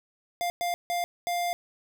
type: tone bursts at uneven times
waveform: square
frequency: 700 Hz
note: F5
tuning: 4 cents sharp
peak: -27 dBFS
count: 4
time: 0.41-0.5 / 0.61-0.74 / 0.9-1.04 / 1.27-1.53 s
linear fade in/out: 0 ms
effects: none